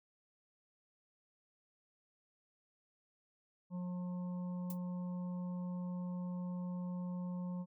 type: harmonic tone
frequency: 179.2 Hz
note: F3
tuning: 45 cents sharp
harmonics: 1 / 3 / 5 / 6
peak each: -38 / -53 / -57 / -60 dBFS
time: 3.7-7.66 s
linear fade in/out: 50 ms
type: noise with exponential decay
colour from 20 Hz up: violet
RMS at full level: -42 dBFS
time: 4.7-4.78 s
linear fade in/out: 2 ms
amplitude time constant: 17 ms
effects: none